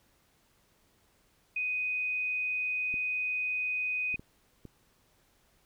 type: tone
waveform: sine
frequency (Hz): 2497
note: D#7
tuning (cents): +6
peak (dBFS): -29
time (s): 1.56-4.16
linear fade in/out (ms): 5
type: clicks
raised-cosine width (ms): 3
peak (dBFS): -32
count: 4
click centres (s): 2.941 / 4.143 / 4.195 / 4.653
effects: pink hiss -68 dBFS RMS until 5.65 s